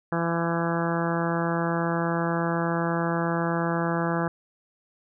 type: harmonic tone with a mistuned harmonic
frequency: 168.3 Hz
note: E3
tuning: 36 cents sharp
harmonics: 1 / 2 / 3 / 4 / 5 / 6 / 7 / 8 / 9 / 10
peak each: -27 / -30 / -32 / -33 / -34 / -35 / -35 / -36 / -37 / -37 dBFS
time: 0.12-4.28 s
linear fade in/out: 2 ms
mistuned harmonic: 10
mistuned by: -22 cents
effects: none